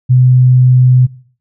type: tone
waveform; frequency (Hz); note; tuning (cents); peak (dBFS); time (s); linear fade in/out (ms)
sine; 126.8; B2; +46; -4; 0.09-1.07; 20
effects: noise-tail reverb RT60 0.5 s tail -20 dB re dry